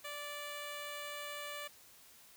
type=tone with notch filter; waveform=5% pulse; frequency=584 Hz; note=D5; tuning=10 cents flat; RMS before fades=-44 dBFS; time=0.04-1.68 s; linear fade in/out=10 ms; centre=5400 Hz; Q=0.77; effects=white hiss -60 dBFS RMS until 2.36 s